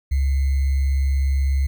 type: tone with sample-and-hold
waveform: sine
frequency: 68.2 Hz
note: C#2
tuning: 28 cents flat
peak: -16 dBFS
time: 0.11-1.67 s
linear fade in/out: 10 ms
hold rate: 2100 Hz
effects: none